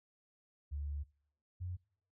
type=tone pair in turn; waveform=sine; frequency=72.3 / 90.1 Hz; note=D2 / F#2; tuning=-27 / -45 cents; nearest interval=major third; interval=382 cents; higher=second; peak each=-37 / -38 dBFS; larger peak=first; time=0.71-1.04 / 1.6-1.77 s; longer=first; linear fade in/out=20 ms; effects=noise-tail reverb RT60 0.6 s tail -23 dB re dry